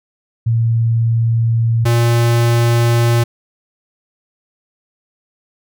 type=tone pair in turn; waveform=sine / square; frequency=114.9 / 117.86 Hz; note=A#2 / A#2; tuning=-25 / +19 cents; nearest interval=unison; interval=44 cents; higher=second; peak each=-11 dBFS; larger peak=neither; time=0.46-1.85 / 1.85-3.24 s; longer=neither; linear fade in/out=10 ms; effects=none